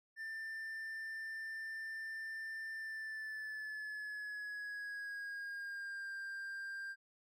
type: tone with pitch glide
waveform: triangle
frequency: 1785 to 1590.3 Hz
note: A6 to G6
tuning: +24 to +24 cents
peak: -40 dBFS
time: 0.16-6.96 s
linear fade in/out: 50 ms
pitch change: -200 cents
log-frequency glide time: 2.74-6.12 s
effects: none